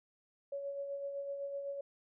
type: tone with tremolo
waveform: sine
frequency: 560 Hz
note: C#5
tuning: 18 cents sharp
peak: -36 dBFS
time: 0.52-1.81 s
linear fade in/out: 5 ms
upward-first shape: sine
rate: 7.9 Hz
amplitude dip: 40%
effects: none